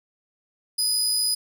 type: tone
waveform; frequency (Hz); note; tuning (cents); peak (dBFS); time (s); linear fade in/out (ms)
25% pulse; 4978; D#8; 0; -16; 0.78-1.35; 10
effects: none